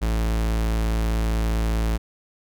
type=tone; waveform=45% pulse; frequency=55.2 Hz; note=A1; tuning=6 cents sharp; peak=-20 dBFS; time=0.01-1.98 s; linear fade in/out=20 ms; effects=none